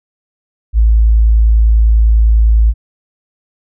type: tone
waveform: sine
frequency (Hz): 55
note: A1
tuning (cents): 0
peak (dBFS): -5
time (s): 0.73-2.74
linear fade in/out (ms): 50
effects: none